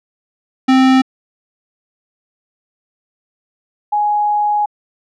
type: tone pair in turn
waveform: square / sine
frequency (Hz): 261.6 / 833.7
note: C4 / G#5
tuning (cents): 0 / +6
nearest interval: octave + minor sixth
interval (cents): 2006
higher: second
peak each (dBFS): -8 / -12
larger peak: first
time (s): 0.68-1.02 / 3.92-4.66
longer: second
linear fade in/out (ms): 10
effects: low-pass 4000 Hz 12 dB/octave